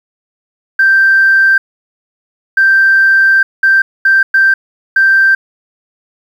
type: tone bursts at uneven times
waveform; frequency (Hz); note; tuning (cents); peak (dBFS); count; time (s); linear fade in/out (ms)
sine; 1568; G6; 0; -4; 6; 0.79-1.58 / 2.57-3.43 / 3.63-3.82 / 4.05-4.23 / 4.34-4.54 / 4.96-5.35; 5
effects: tanh soft clip ceiling 0 dBFS + 7-bit